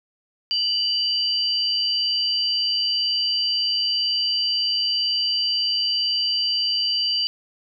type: tone pair together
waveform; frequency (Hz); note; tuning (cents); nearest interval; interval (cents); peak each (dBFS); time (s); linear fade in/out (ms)
sine; 2960 / 4699; F#7 / D8; 0 / 0; minor sixth; 800; -24 / -21; 0.51-7.27; 0
effects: none